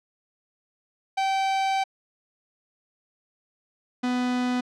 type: tone pair in turn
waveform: 45% pulse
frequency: 774 / 248.8 Hz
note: G5 / B3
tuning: -22 / +13 cents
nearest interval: octave + minor sixth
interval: 1965 cents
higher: first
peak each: -22 / -23 dBFS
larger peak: first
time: 1.17-1.84 / 4.03-4.61 s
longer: first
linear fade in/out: 10 ms
effects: low-pass 5000 Hz 12 dB/octave